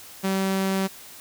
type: tone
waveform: sawtooth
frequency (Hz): 192.2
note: G3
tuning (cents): -34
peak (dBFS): -18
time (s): 0.23-0.88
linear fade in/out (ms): 20
effects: white hiss -44 dBFS RMS until 1.2 s